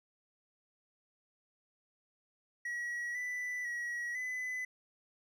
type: tone with pitch steps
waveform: triangle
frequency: 1918 / 1983 / 1915 / 2008 Hz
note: A#6 / B6 / A#6 / B6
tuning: +49 / +7 / +46 / +28 cents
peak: -34 dBFS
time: 2.65-4.65 s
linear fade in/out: 5 ms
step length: 500 ms
effects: none